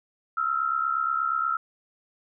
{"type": "tone pair together", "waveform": "sine", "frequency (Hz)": [1300, 1368.4], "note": ["E6", "F6"], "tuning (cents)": [-24, -36], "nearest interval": "minor second", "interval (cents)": 88, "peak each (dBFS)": -26, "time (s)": [0.37, 1.57], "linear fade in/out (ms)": 5, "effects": []}